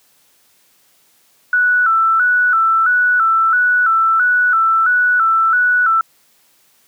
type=tone with vibrato; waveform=sine; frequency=1400 Hz; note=F6; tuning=4 cents sharp; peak=-10 dBFS; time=1.53-6.01 s; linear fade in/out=2 ms; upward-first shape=square; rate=1.5 Hz; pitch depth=90 cents each way; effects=white hiss -55 dBFS RMS until 6.87 s + high-pass 100 Hz 12 dB/octave